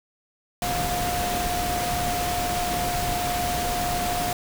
sine tone in noise, 710 Hz, F5, 28 cents sharp, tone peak -26 dBFS, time 0.62-4.33 s, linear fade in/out 2 ms, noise pink, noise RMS -28 dBFS, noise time 0.62-4.33 s, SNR -1 dB, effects none

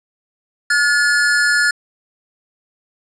square tone pair together, 1434 / 1722.2 Hz, F6 / A6, +45 / -38 cents, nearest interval minor third, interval 317 cents, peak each -16 dBFS, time 0.7-1.71 s, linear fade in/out 5 ms, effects resampled to 22050 Hz + 7-bit

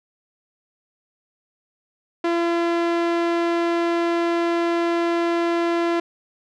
sawtooth tone with low-pass filter, 340 Hz, F4, 46 cents flat, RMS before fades -21 dBFS, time 2.24-6 s, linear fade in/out 5 ms, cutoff 3300 Hz, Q 0.54, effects none

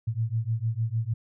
sine beating tone pair, 110 / 116.6 Hz, A2 / A#2, 0 / +1 cents, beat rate 6.6 Hz, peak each -28 / -28 dBFS, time 0.07-1.14 s, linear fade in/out 10 ms, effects none

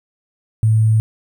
sine tone with sample-and-hold, 110 Hz, A2, in tune, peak -10 dBFS, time 0.63-1 s, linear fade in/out 0 ms, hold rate 8820 Hz, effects none

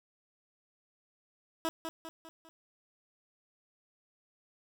15% pulse tone with echo, 325.2 Hz, E4, 23 cents flat, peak -24 dBFS, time 1.65-1.69 s, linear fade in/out 0 ms, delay 200 ms, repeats 4, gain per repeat -6 dB, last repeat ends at 2.49 s, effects none

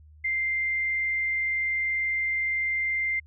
sine tone, 2093 Hz, C7, in tune, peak -24 dBFS, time 0.24-3.2 s, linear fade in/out 10 ms, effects added 76 Hz sine -49 dBFS peak until 3.26 s

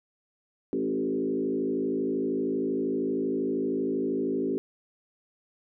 sine tone with frequency modulation, 327.9 Hz, E4, 9 cents flat, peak -25 dBFS, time 0.73-4.58 s, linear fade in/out 0 ms, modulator 52.8 Hz, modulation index 1.9, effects none

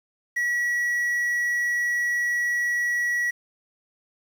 triangle tone with quantisation, 1929 Hz, B6, 41 cents flat, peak -20 dBFS, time 0.36-3.31 s, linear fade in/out 10 ms, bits 8, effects none

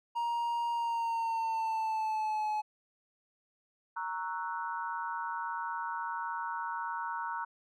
triangle tone with pitch glide, 940 to 852.1 Hz, A#5 to G#5, +14 to +44 cents, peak -28 dBFS, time 0.15-2.62 s, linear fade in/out 20 ms, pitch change -170 cents, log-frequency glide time 0.72-2.5 s
sine chord, F# dominant seventh, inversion first, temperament equal, 932.3 / 1108.7 / 1318.5 / 1480 Hz, A#5 / C#6 / E6 / F#6, 0 / 0 / 0 / 0 cents, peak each -36 / -42 / -42 / -41 dBFS, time 3.96-7.45 s, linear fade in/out 10 ms
effects none

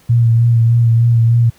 sine tone with vibrato, 116.54 Hz, A#2, in tune, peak -7 dBFS, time 0.09-1.5 s, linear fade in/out 10 ms, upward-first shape sine, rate 3.3 Hz, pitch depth 28 cents each way, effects pink hiss -49 dBFS RMS until 1.58 s + high-pass 60 Hz 12 dB/octave

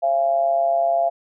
sine tone with amplitude modulation, 682 Hz, F5, 41 cents flat, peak -13 dBFS, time 0.02-1.1 s, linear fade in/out 20 ms, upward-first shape sine, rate 141 Hz, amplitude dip 65%, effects none

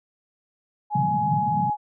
sine tone, 838 Hz, G#5, 15 cents sharp, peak -21 dBFS, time 0.9-1.77 s, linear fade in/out 50 ms
white band-pass noise, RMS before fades -27 dBFS, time 0.95-1.7 s, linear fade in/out 2 ms, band 120 to 200 Hz, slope 48 dB/octave
effects none

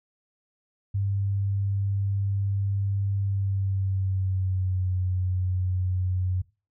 sine tone with pitch glide, 99.1 to 91.93 Hz, G2 to F#2, +19 to -11 cents, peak -23 dBFS, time 0.94-6.42 s, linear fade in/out 10 ms, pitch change -130 cents, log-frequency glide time 3.18-4.94 s, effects noise-tail reverb RT60 0.3 s tail -20 dB re dry

